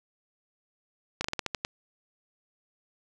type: slowing click train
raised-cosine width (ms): 0.2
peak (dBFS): -12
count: 8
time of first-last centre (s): 1.21-1.649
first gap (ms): 34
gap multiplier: 1.2
effects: none